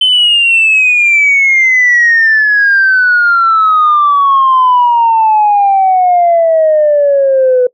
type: exponential sweep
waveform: sine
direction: down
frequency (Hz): 3070 to 493.9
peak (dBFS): -4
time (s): 0.01-7.67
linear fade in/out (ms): 5
effects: noise-tail reverb RT60 0.1 s tail -22 dB re dry + tanh soft clip ceiling -1 dBFS